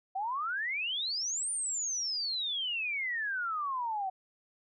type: exponential two-way sweep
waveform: sine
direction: up then down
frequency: 740 to 9260 to 740 Hz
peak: -31 dBFS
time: 0.15-4.1 s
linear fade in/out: 10 ms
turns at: 1.51 s
effects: none